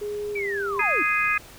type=tone with pitch glide; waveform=sine; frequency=414.9 to 400.1 Hz; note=G#4 to G4; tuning=-2 to +35 cents; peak=-27 dBFS; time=0.01-0.81 s; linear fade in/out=10 ms; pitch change=-63 cents; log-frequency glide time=0.33-0.39 s
type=linear sweep; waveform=sine; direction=down; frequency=2363 to 260.1 Hz; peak=-27 dBFS; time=0.35-1.03 s; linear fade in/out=10 ms
type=harmonic tone; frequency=415.3 Hz; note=G#4; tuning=in tune; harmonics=3 / 4 / 5 / 6; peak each=-26 / -26 / -26 / -24 dBFS; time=0.79-1.38 s; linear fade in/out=5 ms
effects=pink hiss -46 dBFS RMS until 1.58 s